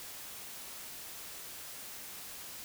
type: silence
effects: white hiss -46 dBFS RMS until 2.64 s